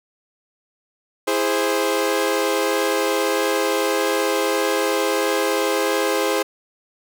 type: chord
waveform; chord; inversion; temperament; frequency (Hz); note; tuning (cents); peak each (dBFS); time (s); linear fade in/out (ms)
sawtooth; E augmented; none; equal with one note detuned; 329.6 / 412.4 / 523.3; E4 / G#4 / B#4; 0 / -12 / 0; -21 / -18 / -18; 1.27-6.43; 10
effects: none